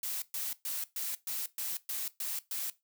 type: noise bursts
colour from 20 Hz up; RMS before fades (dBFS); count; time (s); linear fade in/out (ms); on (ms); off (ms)
blue; -36; 9; 0.03-2.7; 2; 190; 120
effects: noise-tail reverb RT60 0.2 s tail -17 dB re dry